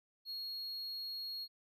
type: tone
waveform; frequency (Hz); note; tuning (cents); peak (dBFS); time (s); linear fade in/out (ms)
triangle; 4300; C8; +47; -39; 0.25-1.48; 50
effects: none